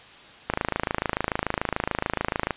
click train, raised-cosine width 0.5 ms, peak -8 dBFS, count 55, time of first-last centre 0.5-2.507 s, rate 26.9 Hz, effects white hiss -47 dBFS RMS until 2.56 s + resampled to 8000 Hz

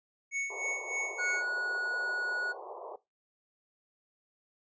square tone with tremolo, 2217 Hz, C#7, in tune, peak -31 dBFS, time 0.31-1.44 s, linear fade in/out 50 ms, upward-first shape sine, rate 3.3 Hz, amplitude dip 70%
pink band-pass noise, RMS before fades -44 dBFS, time 0.5-2.96 s, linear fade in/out 5 ms, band 370 to 1100 Hz, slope 96 dB/octave
triangle tone, 1460 Hz, F#6, 24 cents flat, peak -30 dBFS, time 1.18-2.53 s, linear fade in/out 20 ms
effects noise-tail reverb RT60 0.2 s tail -18 dB re dry + resampled to 16000 Hz

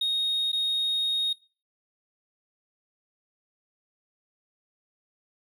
triangle tone with dropouts, 3729 Hz, A#7, in tune, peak -21 dBFS, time 0.01-1.33 s, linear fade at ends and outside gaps 5 ms, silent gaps 0.518-0.529 s, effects noise-tail reverb RT60 0.4 s tail -25 dB re dry + tanh soft clip ceiling -19 dBFS

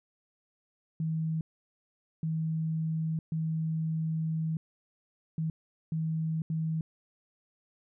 sine tone bursts at uneven times, 160 Hz, D#3, 49 cents sharp, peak -28 dBFS, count 6, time 1-1.41 / 2.23-3.19 / 3.32-4.57 / 5.38-5.5 / 5.92-6.42 / 6.5-6.81 s, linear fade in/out 2 ms, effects none

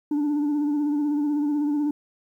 sine tone with vibrato, 293.7 Hz, D4, in tune, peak -18 dBFS, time 0.11-1.91 s, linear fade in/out 5 ms, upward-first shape sine, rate 16 Hz, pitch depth 42 cents each way, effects tanh soft clip ceiling -20 dBFS + 10-bit

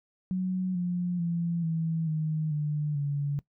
sine tone with pitch steps, 185 / 177.26 / 169.84 / 162.74 / 155.93 / 149.4 / 143.15 Hz, F#3 / F3 / F3 / E3 / D#3 / D3 / D3, 0 / +26 / -48 / -22 / +4 / +30 / -44 cents, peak -26 dBFS, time 0.31-3.39 s, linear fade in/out 0 ms, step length 440 ms, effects noise-tail reverb RT60 0.1 s tail -20 dB re dry

